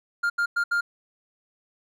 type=tone bursts at uneven times; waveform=triangle; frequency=1404 Hz; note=F6; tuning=9 cents sharp; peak=-19 dBFS; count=4; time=0.23-0.3 / 0.38-0.46 / 0.56-0.64 / 0.71-0.81 s; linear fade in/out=10 ms; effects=none